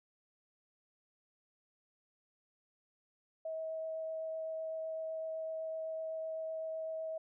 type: tone with vibrato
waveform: sine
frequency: 641 Hz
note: E5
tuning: 49 cents flat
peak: -37 dBFS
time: 3.45-7.18 s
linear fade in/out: 5 ms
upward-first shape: triangle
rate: 7.9 Hz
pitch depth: 8 cents each way
effects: none